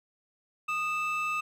triangle tone pair together, 1236.1 / 2636 Hz, D#6 / E7, -12 / -1 cents, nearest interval octave + minor second, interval 1311 cents, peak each -28 / -29 dBFS, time 0.68-1.41 s, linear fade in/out 10 ms, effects tanh soft clip ceiling -21 dBFS

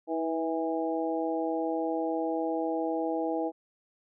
harmonic tone with a mistuned harmonic, 163.5 Hz, E3, 14 cents flat, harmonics 2 / 3 / 4 / 5, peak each -31 / -33 / -34 / -35 dBFS, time 0.07-3.52 s, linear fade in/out 50 ms, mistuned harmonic 2, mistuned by -23 cents, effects none

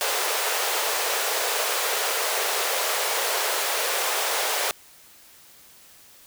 pink high-pass noise, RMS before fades -25 dBFS, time 0.01-4.71 s, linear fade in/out 0 ms, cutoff 420 Hz, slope 48 dB/octave, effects white hiss -51 dBFS RMS until 6.26 s

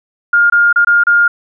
sine tone with dropouts, 1413 Hz, F6, 20 cents sharp, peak -6 dBFS, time 0.33-1.28 s, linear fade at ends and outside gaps 5 ms, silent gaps 0.5-0.522 / 0.728-0.759 / 0.848-0.87 / 1.037-1.068 s, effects none

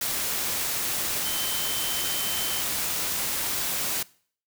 sine tone in noise, 3085 Hz, G7, 28 cents flat, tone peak -33 dBFS, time 1.25-2.61 s, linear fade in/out 5 ms, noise white, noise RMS -28 dBFS, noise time 0.01-4.03 s, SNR -8 dB, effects noise-tail reverb RT60 0.5 s tail -22 dB re dry

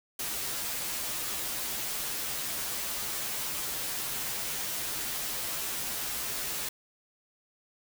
white noise with comb filter, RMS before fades -34 dBFS, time 0.19-6.69 s, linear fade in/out 5 ms, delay 11 ms, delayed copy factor -0.75, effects none

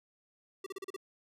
square tone bursts, 386.7 Hz, G4, 24 cents flat, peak -39 dBFS, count 6, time 0.64-0.964 s, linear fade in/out 5 ms, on 24 ms, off 36 ms, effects resampled to 32000 Hz

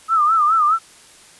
sine tone with vibrato, 1260 Hz, D#6, 21 cents sharp, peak -12 dBFS, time 0.08-0.79 s, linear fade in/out 50 ms, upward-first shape sine, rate 4.8 Hz, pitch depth 110 cents each way, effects white hiss -46 dBFS RMS until 1.39 s + resampled to 24000 Hz

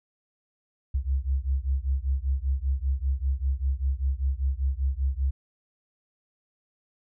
sine beating tone pair, 65 / 70.1 Hz, C2 / C#2, -11 / +20 cents, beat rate 5.1 Hz, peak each -26 / -27 dBFS, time 0.94-5.31 s, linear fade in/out 10 ms, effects none

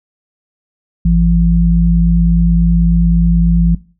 sine tone pair together, 53.55 / 170 Hz, A1 / F3, -46 / -46 cents, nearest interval octave + minor sixth, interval 2000 cents, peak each -10 dBFS, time 1.05-3.75 s, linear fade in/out 5 ms, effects noise-tail reverb RT60 0.4 s tail -21 dB re dry

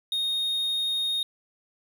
triangle tone, 3711 Hz, A#7, 9 cents flat, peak -23 dBFS, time 0.12-1.23 s, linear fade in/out 2 ms, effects 9-bit

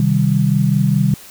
sine chord, C minor, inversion none, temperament equal, 130.81 / 155.56 / 196 Hz, C3 / Eb3 / G3, 0 / 0 / 0 cents, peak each -16 dBFS, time 0-1.14 s, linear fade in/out 2 ms, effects white hiss -39 dBFS RMS until 1.3 s

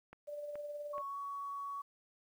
click train, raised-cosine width 0.5 ms, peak -36 dBFS, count 3, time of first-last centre 0.13-0.981 s, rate 2.35 Hz
sine tone with tremolo, 587.3 Hz, D5, in tune, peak -39 dBFS, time 0.27-1.02 s, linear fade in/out 20 ms, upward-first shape sine, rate 19 Hz, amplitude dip 40%
sine tone with pitch glide, 1108.7 to 1122.9 Hz, C#6 to C#6, 0 to +22 cents, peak -39 dBFS, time 0.93-1.82 s, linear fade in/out 10 ms, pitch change +22 cents, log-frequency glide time 1.06-1.17 s
effects 11-bit

